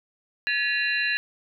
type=tone cluster; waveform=sine; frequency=1708 / 1934 / 2467 / 2751 / 4027 Hz; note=G#6 / B6 / D#7 / F7 / B7; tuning=+48 / -37 / -15 / -27 / +33 cents; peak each=-25 / -33 / -33 / -28 / -31 dBFS; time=0.47-1.17 s; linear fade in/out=0 ms; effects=none